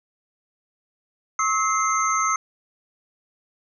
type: tone cluster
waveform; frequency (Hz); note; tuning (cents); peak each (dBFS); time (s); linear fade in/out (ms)
sine; 1088 / 1290 / 2084 / 6310; C#6 / E6 / C7 / G8; -33 / -38 / -7 / +10; -26 / -21 / -29 / -27; 1.39-2.36; 2
effects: none